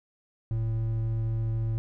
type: tone pair together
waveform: triangle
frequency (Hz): 41.95 / 112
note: E1 / A2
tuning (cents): +31 / +31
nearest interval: octave + perfect fourth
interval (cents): 1700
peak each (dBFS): -34 / -24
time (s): 0.51-1.78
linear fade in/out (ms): 0
effects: none